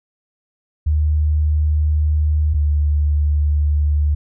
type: tone pair in turn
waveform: sine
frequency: 76 / 74.05 Hz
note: D#2 / D2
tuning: -40 / +15 cents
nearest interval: unison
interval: 45 cents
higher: first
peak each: -13 dBFS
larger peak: neither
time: 0.86-2.54 / 2.54-4.15 s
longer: first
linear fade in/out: 10 ms
effects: none